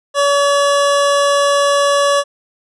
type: tone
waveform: 25% pulse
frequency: 568 Hz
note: C#5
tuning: 42 cents sharp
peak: -7 dBFS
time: 0.14-2.24 s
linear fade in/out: 50 ms
effects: resampled to 24000 Hz